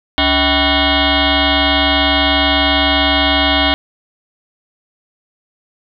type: tone with frequency modulation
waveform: sine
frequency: 1480 Hz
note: F#6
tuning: in tune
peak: -10 dBFS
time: 0.18-3.74 s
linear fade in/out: 0 ms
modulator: 353 Hz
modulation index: 6.4
effects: none